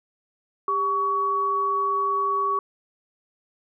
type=tone pair together; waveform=sine; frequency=398.2 / 1126.3 Hz; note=G4 / C#6; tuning=+27 / +27 cents; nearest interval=octave + tritone; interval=1800 cents; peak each=-30 / -21 dBFS; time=0.68-2.59 s; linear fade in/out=2 ms; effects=none